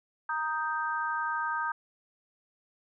sine chord, Eb major, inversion second, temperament equal, 932.3 / 1244.5 / 1568 Hz, Bb5 / Eb6 / G6, 0 / 0 / 0 cents, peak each -33 dBFS, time 0.29-1.72 s, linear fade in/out 5 ms, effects none

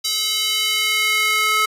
square tone with high-pass filter sweep, 430.8 Hz, A4, 37 cents flat, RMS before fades -19 dBFS, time 0.04-1.66 s, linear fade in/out 10 ms, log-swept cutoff 4200 to 1500 Hz, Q 2.2, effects resampled to 32000 Hz

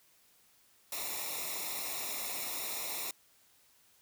white noise with comb filter, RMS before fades -38 dBFS, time 0.92-3.11 s, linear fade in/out 2 ms, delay 0.64 ms, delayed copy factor -0.8, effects white hiss -66 dBFS RMS until 4.01 s

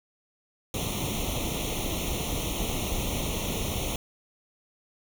pink noise with comb filter, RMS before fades -30 dBFS, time 0.74-3.96 s, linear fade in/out 2 ms, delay 0.31 ms, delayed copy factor +1, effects none

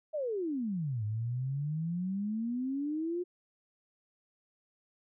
sine exponential two-way sweep, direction down then up, 641 to 103.83 to 362.2 Hz, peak -31 dBFS, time 0.13-3.24 s, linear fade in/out 20 ms, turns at 1.04 s, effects none

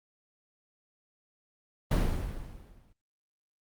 brown noise with exponential decay, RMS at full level -21 dBFS, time 1.91-2.93 s, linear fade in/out 5 ms, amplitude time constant 220 ms, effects Opus 32 kbps

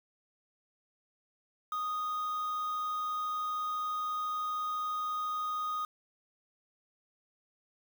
triangle tone with quantisation, 1239 Hz, D#6, 8 cents flat, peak -30 dBFS, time 1.72-5.85 s, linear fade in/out 2 ms, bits 8, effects none

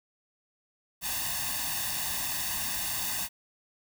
white noise with comb filter, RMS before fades -32 dBFS, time 1.01-3.29 s, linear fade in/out 50 ms, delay 1.1 ms, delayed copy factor +1, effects none

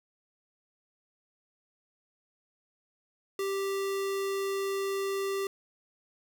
square tone, 392 Hz, G4, in tune, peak -30 dBFS, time 3.39-5.47 s, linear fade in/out 2 ms, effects none

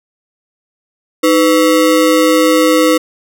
square ring-modulated tone, 407.4 Hz, G#4, 33 cents flat, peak -5 dBFS, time 1.23-2.98 s, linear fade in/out 10 ms, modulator 94.3 Hz, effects none

